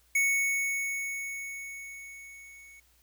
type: tone with level ramp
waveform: square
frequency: 2217 Hz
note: C#7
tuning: in tune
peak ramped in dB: -23 to -51 dBFS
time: 0.15-2.8 s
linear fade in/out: 5 ms
effects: added 60 Hz sine -66 dBFS peak until 3.02 s + white hiss -66 dBFS RMS until 3.02 s